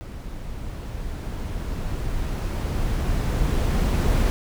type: noise with level ramp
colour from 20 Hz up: brown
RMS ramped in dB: -35 to -18 dBFS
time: 0.01-4.3 s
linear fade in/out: 0 ms
effects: none